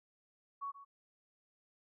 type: tone with echo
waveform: sine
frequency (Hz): 1117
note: C#6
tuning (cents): +13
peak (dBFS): -38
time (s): 0.61-0.72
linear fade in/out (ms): 20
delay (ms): 130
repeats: 1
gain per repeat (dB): -13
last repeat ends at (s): 0.85
effects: none